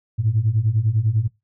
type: beating tone pair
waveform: sine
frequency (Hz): 103.83 / 113.83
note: G#2 / A#2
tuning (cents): 0 / -41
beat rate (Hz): 10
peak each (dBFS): -20 / -18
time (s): 0.18-1.28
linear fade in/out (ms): 20
effects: noise-tail reverb RT60 0.2 s tail -20 dB re dry + tanh soft clip ceiling -9 dBFS